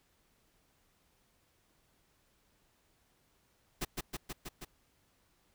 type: noise with echo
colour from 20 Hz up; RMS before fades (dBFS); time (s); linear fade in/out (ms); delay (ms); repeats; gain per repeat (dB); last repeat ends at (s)
pink; -35; 3.81-3.85; 10; 160; 5; -2; 4.65
effects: pink hiss -72 dBFS RMS until 5.54 s